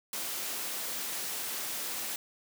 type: high-pass noise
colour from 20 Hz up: white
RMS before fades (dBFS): -36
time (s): 0.13-2.16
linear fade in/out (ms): 2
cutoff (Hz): 200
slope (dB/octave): 12
effects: none